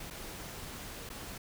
pink noise with dropouts, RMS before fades -44 dBFS, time 0-1.38 s, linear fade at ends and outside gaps 5 ms, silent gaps 0.102-0.107 / 1.092-1.1 s, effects none

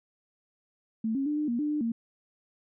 sine tone with pitch steps, 222.2 / 272.9 / 297.3 / 301 / 237.1 / 297.5 / 299.5 / 229.9 Hz, A3 / C#4 / D4 / D4 / A#3 / D4 / D4 / A#3, +17 / -27 / +21 / +43 / +30 / +22 / +34 / -24 cents, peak -26 dBFS, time 1.04-1.92 s, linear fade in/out 5 ms, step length 110 ms, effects none

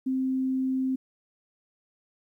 sine tone, 261.6 Hz, C4, in tune, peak -24 dBFS, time 0.06-0.96 s, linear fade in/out 10 ms, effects 11-bit

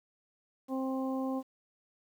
harmonic tone, 263.6 Hz, C4, 13 cents sharp, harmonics 1 / 2 / 3 / 4, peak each -32 / -38 / -42 / -44 dBFS, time 0.68-1.43 s, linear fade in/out 50 ms, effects 10-bit

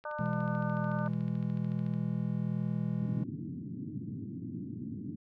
click train, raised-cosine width 0.3 ms, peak -38 dBFS, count 27, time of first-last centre 0.04-1.938 s, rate 13.7 Hz
harmonic tone, 300.1 Hz, D4, 38 cents sharp, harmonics 2 / 3 / 4 / 5, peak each -39 / -41 / -42 / -43 dBFS, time 0.05-1.08 s, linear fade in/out 2 ms
triangle chord, E major, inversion second, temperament just, 123.61 / 164.81 / 206 Hz, B2 / E3 / G#3, +2 / 0 / -14 cents, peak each -33 / -32 / -33 dBFS, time 0.19-3.24 s, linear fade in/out 5 ms
white band-pass noise, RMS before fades -40 dBFS, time 3.01-5.16 s, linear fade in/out 10 ms, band 100 to 300 Hz, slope 48 dB/octave
effects none

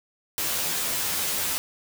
white noise with comb filter, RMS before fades -27 dBFS, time 0.38-1.58 s, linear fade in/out 0 ms, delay 12 ms, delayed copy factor +0.8, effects none

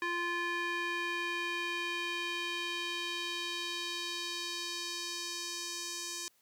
square tone with band-pass filter sweep, 347 Hz, F4, 11 cents flat, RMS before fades -37 dBFS, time 0.02-6.28 s, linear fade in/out 0 ms, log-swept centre 1700 to 6400 Hz, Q 1.7, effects white hiss -70 dBFS RMS until 6.41 s + high-pass 80 Hz 12 dB/octave

